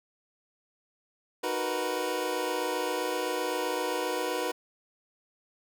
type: chord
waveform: 25% pulse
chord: B major seventh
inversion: first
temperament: equal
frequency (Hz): 311.1 / 370 / 466.2 / 493.9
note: D#4 / F#4 / A#4 / B4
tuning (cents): 0 / 0 / 0 / 0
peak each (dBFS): -33 / -31 / -33 / -28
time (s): 1.43-4.52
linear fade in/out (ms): 10
effects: none